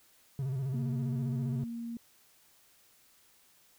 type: tone with vibrato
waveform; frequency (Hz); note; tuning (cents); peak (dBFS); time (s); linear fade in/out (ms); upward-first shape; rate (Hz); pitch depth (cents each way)
triangle; 133.2; C3; +31; -29; 0.39-1.64; 2; square; 15; 72
type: tone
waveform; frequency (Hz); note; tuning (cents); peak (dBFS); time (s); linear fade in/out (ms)
sine; 233.1; A#3; 0; -36; 0.74-1.97; 2
effects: white hiss -64 dBFS RMS until 3.78 s